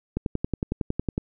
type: click train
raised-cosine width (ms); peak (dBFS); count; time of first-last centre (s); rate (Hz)
3; -12; 12; 0.17-1.179; 10.9
effects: none